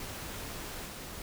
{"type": "noise with level steps", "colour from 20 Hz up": "pink", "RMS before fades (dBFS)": [-41, -43], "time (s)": [0, 1.22], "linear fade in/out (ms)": 2, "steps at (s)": 0.85, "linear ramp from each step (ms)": 10, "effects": []}